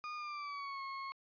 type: tone with pitch glide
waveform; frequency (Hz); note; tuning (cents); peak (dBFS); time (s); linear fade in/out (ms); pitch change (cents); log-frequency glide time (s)
35% pulse; 1221 to 1087.8; D#6 to C#6; -33 to -33; -39; 0.04-1.12; 0; -200; 0.15-0.82
effects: resampled to 11025 Hz